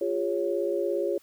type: chord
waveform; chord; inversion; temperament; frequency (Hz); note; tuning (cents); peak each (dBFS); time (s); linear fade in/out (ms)
sine; Db major; first; equal with one note detuned; 349.2 / 406.5 / 554.4; F4 / Ab4 / Db5; 0 / -37 / 0; -29; 0.01-1.18; 5
effects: white hiss -60 dBFS RMS until 1.22 s